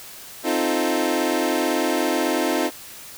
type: chord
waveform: 25% pulse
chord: F dominant seventh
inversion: second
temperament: equal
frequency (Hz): 261.6 / 311.1 / 349.2 / 440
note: C4 / Eb4 / F4 / A4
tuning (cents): 0 / 0 / 0 / 0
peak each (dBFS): -22 / -20 / -21 / -25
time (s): 0.43-2.71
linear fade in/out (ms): 50
effects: white hiss -40 dBFS RMS until 3.17 s